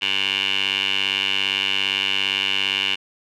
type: tone with band-pass filter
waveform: 15% pulse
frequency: 97.5 Hz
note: G2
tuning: 9 cents flat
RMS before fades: -22 dBFS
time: 0.01-2.96 s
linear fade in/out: 20 ms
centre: 2800 Hz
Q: 8.4
effects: none